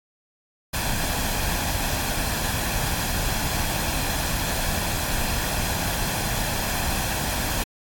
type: noise with comb filter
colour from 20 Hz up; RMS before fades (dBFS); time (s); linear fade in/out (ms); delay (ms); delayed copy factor
pink; -25; 0.73-7.64; 10; 1.2; +0.5
effects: AAC 64 kbps